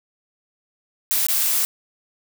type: noise with dropouts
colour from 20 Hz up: blue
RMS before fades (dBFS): -20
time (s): 1.11-1.65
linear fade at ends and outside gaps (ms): 0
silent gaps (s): 1.267-1.285
effects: none